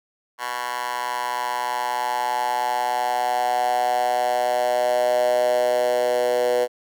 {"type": "tone with high-pass filter sweep", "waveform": "10% pulse", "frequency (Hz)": 123.2, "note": "B2", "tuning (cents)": -4, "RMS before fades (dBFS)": -22, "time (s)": [0.38, 6.68], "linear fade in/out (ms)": 50, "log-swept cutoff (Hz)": [1100, 520], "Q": 6.3, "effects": []}